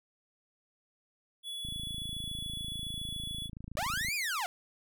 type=tone; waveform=square; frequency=3400 Hz; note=G#7; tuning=40 cents sharp; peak=-38 dBFS; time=1.43-3.5 s; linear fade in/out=50 ms
type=click train; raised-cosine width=5 ms; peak=-31 dBFS; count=67; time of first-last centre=1.65-4.085 s; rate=27.1 Hz
type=linear two-way sweep; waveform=sawtooth; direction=up then down; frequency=555 to 2489 to 669 Hz; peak=-28 dBFS; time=3.77-4.46 s; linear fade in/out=0 ms; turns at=4.15 s
effects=none